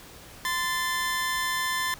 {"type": "tone pair together", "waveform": "sawtooth", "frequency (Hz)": [1034.3, 1760], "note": ["C6", "A6"], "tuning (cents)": [-20, 0], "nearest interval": "major sixth", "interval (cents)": 920, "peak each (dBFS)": [-25, -25], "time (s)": [0.45, 1.94], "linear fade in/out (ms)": 0, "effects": ["pink hiss -47 dBFS RMS until 1.99 s"]}